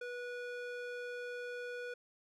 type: tone with band-pass filter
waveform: square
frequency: 488.4 Hz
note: B4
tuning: 19 cents flat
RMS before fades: -43 dBFS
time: 0.01-1.94 s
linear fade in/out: 5 ms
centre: 1200 Hz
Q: 0.92
effects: none